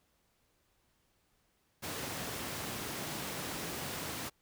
pink high-pass noise, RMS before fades -40 dBFS, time 1.82-4.3 s, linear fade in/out 20 ms, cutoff 110 Hz, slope 12 dB/octave, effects pink hiss -74 dBFS RMS until 4.41 s

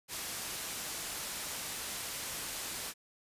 white low-pass noise, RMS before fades -40 dBFS, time 0.08-2.94 s, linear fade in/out 50 ms, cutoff 12000 Hz, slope 12 dB/octave, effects resampled to 32000 Hz

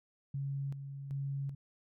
sine tone with tremolo, 138.59 Hz, C#3, in tune, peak -34 dBFS, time 0.34-1.55 s, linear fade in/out 5 ms, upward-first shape square, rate 1.3 Hz, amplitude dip 55%, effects none

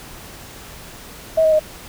sine tone with pitch steps, 642 / 630.2 / 618.7 Hz, E5 / D#5 / D#5, -46 / +22 / -10 cents, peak -11 dBFS, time 1.37-1.595 s, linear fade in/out 10 ms, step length 75 ms, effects pink hiss -38 dBFS RMS until 1.88 s

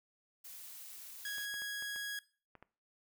blue noise, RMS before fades -50 dBFS, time 0.44-1.46 s, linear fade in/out 10 ms
sawtooth tone, 1658 Hz, G#6, 3 cents flat, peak -35 dBFS, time 1.25-2.19 s, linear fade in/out 2 ms
clicks, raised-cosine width 0.5 ms, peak -38 dBFS, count 7, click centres 1.382 / 1.541 / 1.62 / 1.824 / 1.961 / 2.553 / 2.626 s
effects noise-tail reverb RT60 0.4 s tail -20 dB re dry

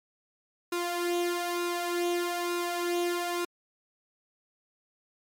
sawtooth tone with flanger, 349.2 Hz, F4, in tune, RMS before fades -30 dBFS, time 0.72-3.45 s, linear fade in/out 5 ms, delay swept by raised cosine 0.77 to 2.57 ms, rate 1.1 Hz, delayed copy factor +0.6, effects MP3 64 kbps

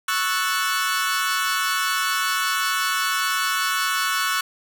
sawtooth chord, F# minor seventh, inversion second, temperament equal, 1108.7 / 1318.5 / 1480 / 1760 Hz, C#6 / E6 / F#6 / A6, 0 / 0 / 0 / 0 cents, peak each -22 / -23 / -21 / -27 dBFS, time 0.08-4.41 s, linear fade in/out 5 ms, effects none

